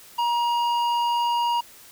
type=tone with hard clipping; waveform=sine; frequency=949 Hz; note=A#5; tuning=31 cents sharp; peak=-22 dBFS; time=0.18-1.61 s; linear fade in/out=10 ms; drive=9 dB; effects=white hiss -48 dBFS RMS until 1.91 s